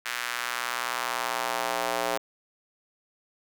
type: tone with high-pass filter sweep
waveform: square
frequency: 60.3 Hz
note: B1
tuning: 41 cents flat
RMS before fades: -30 dBFS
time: 0.05-2.18 s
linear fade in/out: 10 ms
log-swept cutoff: 1700 to 590 Hz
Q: 1.5
effects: none